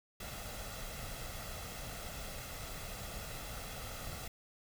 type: noise with comb filter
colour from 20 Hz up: pink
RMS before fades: -44 dBFS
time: 0.2-4.28 s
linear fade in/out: 5 ms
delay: 1.5 ms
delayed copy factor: +0.55
effects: none